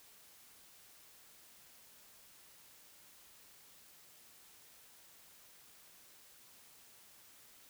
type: silence
effects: white hiss -61 dBFS RMS until 7.69 s